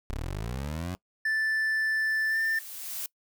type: linear sweep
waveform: 20% pulse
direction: up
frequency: 31.52 to 93.3 Hz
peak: -27 dBFS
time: 0.1-0.95 s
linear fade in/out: 0 ms
type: tone with pitch glide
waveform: triangle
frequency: 1760 to 1788.7 Hz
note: A6 to A6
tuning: 0 to +28 cents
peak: -23 dBFS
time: 1.25-2.59 s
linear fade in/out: 5 ms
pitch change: +28 cents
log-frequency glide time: 2.29-2.38 s
type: noise with exponential growth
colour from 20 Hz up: blue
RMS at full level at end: -33 dBFS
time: 1.35-3.06 s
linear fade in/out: 2 ms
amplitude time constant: 370 ms
effects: noise-tail reverb RT60 0.1 s tail -23 dB re dry